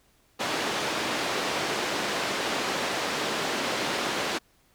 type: band-pass noise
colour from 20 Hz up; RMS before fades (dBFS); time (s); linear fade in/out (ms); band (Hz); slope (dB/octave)
pink; -29; 0.39-4.39; 20; 300 to 5100; 12
effects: pink hiss -64 dBFS RMS until 4.74 s